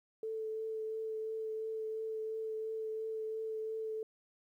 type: tone with vibrato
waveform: sine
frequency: 440 Hz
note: A4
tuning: in tune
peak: -36 dBFS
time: 0.23-4.03 s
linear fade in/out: 2 ms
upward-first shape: triangle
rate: 2.9 Hz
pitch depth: 14 cents each way
effects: 12-bit